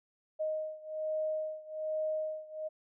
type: beating tone pair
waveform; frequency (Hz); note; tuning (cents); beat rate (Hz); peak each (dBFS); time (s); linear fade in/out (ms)
sine; 622.3 / 623.5; D#5 / D#5; 0 / +3; 1.2; -35 / -37; 0.39-2.69; 20
effects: none